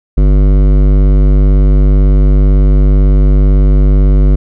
sine tone with hard clipping, 49 Hz, G1, in tune, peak -6 dBFS, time 0.17-4.36 s, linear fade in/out 10 ms, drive 15 dB, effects none

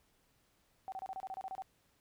sine tone bursts, 764 Hz, G5, 45 cents flat, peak -39 dBFS, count 11, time 0.88-1.621 s, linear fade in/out 0 ms, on 41 ms, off 29 ms, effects pink hiss -73 dBFS RMS until 2 s

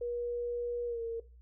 sine tone with pitch glide, 480 to 459.9 Hz, B4 to A#4, -49 to -23 cents, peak -33 dBFS, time 0.01-1.2 s, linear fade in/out 5 ms, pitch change -74 cents, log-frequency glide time 0.86-1.02 s, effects noise-tail reverb RT60 0.3 s tail -17 dB re dry + added 60 Hz sine -53 dBFS peak until 1.41 s

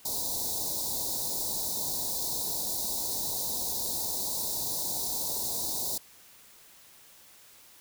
white band-stop noise, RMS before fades -32 dBFS, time 0.05-5.98 s, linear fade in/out 5 ms, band 1000 to 3700 Hz, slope 96 dB/octave, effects white hiss -55 dBFS RMS until 7.8 s

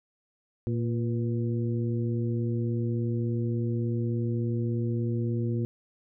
harmonic tone with a mistuned harmonic, 116.54 Hz, A#2, in tune, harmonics 1 / 2 / 3 / 4, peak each -27 / -32 / -34 / -42 dBFS, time 0.67-5.65 s, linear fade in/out 0 ms, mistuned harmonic 4, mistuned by +70 cents, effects none

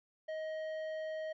sine tone with tanh clipping, 629 Hz, D#5, 19 cents sharp, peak -39 dBFS, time 0.28-1.33 s, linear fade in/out 10 ms, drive 10 dB, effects none

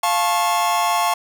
45% pulse chord, F augmented, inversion none, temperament just, 698.5 / 873.1 / 1091.3 Hz, F5 / A5 / C#6, 0 / -14 / -27 cents, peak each -21 / -21 / -21 dBFS, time 0.03-1.14 s, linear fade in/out 5 ms, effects none

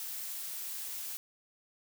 blue noise, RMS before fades -40 dBFS, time 0-1.17 s, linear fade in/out 0 ms, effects none

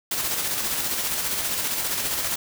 white noise with tremolo, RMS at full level -25 dBFS, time 0.11-2.36 s, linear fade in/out 5 ms, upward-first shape square, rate 15 Hz, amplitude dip 30%, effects none

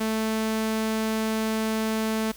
sawtooth tone, 220 Hz, A3, in tune, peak -20 dBFS, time 0-2.32 s, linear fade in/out 10 ms, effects added 46 Hz sine -50 dBFS peak until 2.36 s + white hiss -48 dBFS RMS until 2.36 s

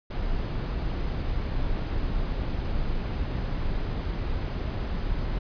brown noise, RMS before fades -28 dBFS, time 0.1-5.39 s, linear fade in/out 10 ms, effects resampled to 11025 Hz

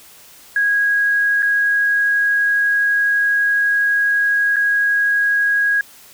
sine tone with dropouts, 1648 Hz, G#6, 14 cents flat, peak -13 dBFS, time 0.56-5.81 s, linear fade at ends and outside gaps 2 ms, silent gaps 1.423-1.428 / 4.56-4.566 s, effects white hiss -44 dBFS RMS until 6.13 s

